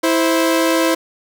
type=tone pair together; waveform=sawtooth; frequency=327.9 / 523.3 Hz; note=E4 / C5; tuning=-9 / 0 cents; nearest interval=minor sixth; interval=809 cents; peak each=-11 / -14 dBFS; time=0.03-0.95 s; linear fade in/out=10 ms; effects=none